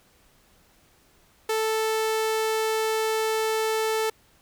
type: tone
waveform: sawtooth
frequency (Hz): 440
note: A4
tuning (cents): 0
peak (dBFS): -19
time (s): 1.49-4.1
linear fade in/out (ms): 5
effects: pink hiss -60 dBFS RMS until 4.41 s